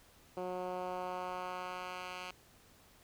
10% pulse tone with band-pass filter sweep, 181.9 Hz, F#3, 29 cents flat, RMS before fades -41 dBFS, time 0.37-2.31 s, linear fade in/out 2 ms, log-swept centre 450 to 2500 Hz, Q 0.99, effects pink hiss -63 dBFS RMS until 3.03 s

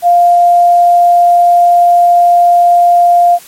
sine tone, 699 Hz, F5, 1 cent sharp, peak -3 dBFS, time 0.02-3.39 s, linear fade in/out 50 ms, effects white hiss -36 dBFS RMS until 3.47 s + MP3 64 kbps

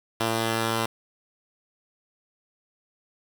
5% pulse tone pair together, 113.23 / 340.1 Hz, A#2 / F4, -50 / -46 cents, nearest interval octave + perfect fifth, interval 1904 cents, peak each -13 / -20 dBFS, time 0.2-0.86 s, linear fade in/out 5 ms, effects none

